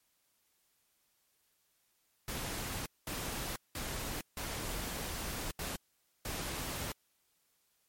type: noise bursts at uneven times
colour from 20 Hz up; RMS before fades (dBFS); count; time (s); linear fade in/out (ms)
pink; -39; 6; 2.28-2.86 / 3.07-3.56 / 3.75-4.21 / 4.37-5.51 / 5.59-5.76 / 6.25-6.92; 2
effects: white hiss -75 dBFS RMS until 7.88 s + MP3 64 kbps